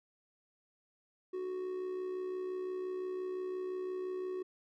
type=tone with amplitude modulation; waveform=triangle; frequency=370 Hz; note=F#4; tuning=in tune; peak=-32 dBFS; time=1.33-4.43 s; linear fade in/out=10 ms; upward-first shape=sine; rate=65.8 Hz; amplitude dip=45%; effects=none